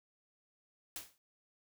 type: noise with exponential decay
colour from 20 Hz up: white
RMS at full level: -40 dBFS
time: 0.96-1.18 s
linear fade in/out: 1 ms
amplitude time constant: 46 ms
effects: none